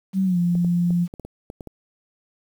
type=tone with pitch glide; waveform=sine; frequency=191.1 to 174.23 Hz; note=G3 to F3; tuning=-44 to -4 cents; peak=-17 dBFS; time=0.13-1.08 s; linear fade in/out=50 ms; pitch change=-160 cents; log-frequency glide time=0.24-0.38 s
type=clicks; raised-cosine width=2 ms; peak=-22 dBFS; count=9; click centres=0.553 / 0.647 / 0.906 / 1.139 / 1.197 / 1.25 / 1.501 / 1.608 / 1.673 s
effects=8-bit